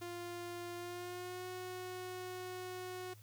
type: tone with pitch glide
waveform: sawtooth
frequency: 349.2 to 366.3 Hz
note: F4 to F#4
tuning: 0 to -17 cents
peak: -39 dBFS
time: 0.01-3.14 s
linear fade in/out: 10 ms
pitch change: +83 cents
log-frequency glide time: 0.76-1.48 s
effects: added 106 Hz sine -56 dBFS peak until 3.22 s + white hiss -65 dBFS RMS until 3.22 s